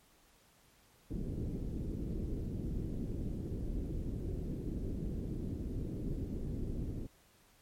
pink low-pass noise, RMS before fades -38 dBFS, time 1.1-7.07 s, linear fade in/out 10 ms, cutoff 370 Hz, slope 24 dB/octave, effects pink hiss -66 dBFS RMS until 7.61 s + MP3 64 kbps

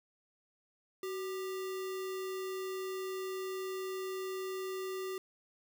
sine tone with sample-and-hold, 376.9 Hz, F#4, 32 cents sharp, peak -36 dBFS, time 1.03-5.18 s, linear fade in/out 2 ms, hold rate 1575 Hz, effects none

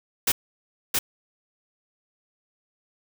white noise with echo, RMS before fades -21 dBFS, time 0.27-0.32 s, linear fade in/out 5 ms, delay 670 ms, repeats 1, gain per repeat -2 dB, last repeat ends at 0.99 s, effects none

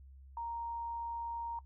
sine tone, 932.3 Hz, A#5, in tune, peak -37 dBFS, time 0.37-1.59 s, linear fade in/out 2 ms, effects noise-tail reverb RT60 0.1 s tail -19 dB re dry + added 67 Hz sine -52 dBFS peak until 1.65 s

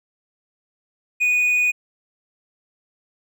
triangle tone, 2472 Hz, D#7, 12 cents flat, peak -14 dBFS, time 1.2-1.72 s, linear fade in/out 20 ms, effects none

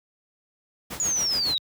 pink noise with tremolo, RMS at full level -33 dBFS, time 0.9-1.55 s, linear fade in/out 10 ms, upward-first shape sine, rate 7.2 Hz, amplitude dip 75%
sine linear sweep, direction down, 6940 to 3740 Hz, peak -22 dBFS, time 1-1.58 s, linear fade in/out 0 ms
effects high-pass 80 Hz 12 dB/octave

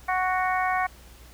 harmonic tone, 370 Hz, F#4, in tune, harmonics 2 / 3 / 4 / 5 / 6, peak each -25 / -28 / -32 / -31 / -33 dBFS, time 0.08-0.87 s, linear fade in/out 10 ms, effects added 60 Hz sine -48 dBFS peak until 1.33 s + pink hiss -52 dBFS RMS until 1.33 s

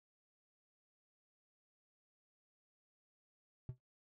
triangle tone with exponential decay, 126.1 Hz, B2, 36 cents sharp, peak -35 dBFS, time 3.69-3.78 s, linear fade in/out 0 ms, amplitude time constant 18 ms, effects noise-tail reverb RT60 0.2 s tail -24 dB re dry

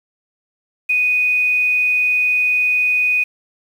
sine tone with quantisation, 2486 Hz, D#7, 2 cents flat, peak -13 dBFS, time 0.89-3.24 s, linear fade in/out 10 ms, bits 7, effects none

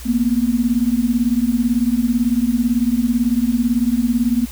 sine beating tone pair, 230 / 248 Hz, A#3 / B3, -23 / +7 cents, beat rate 18 Hz, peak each -17 dBFS, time 0.05-4.46 s, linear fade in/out 20 ms, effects added 60 Hz sine -32 dBFS peak until 4.51 s + white hiss -38 dBFS RMS until 4.51 s

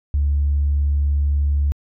sine tone, 71.8 Hz, D2, 39 cents flat, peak -14 dBFS, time 0.14-1.72 s, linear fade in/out 0 ms, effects tanh soft clip ceiling -11 dBFS

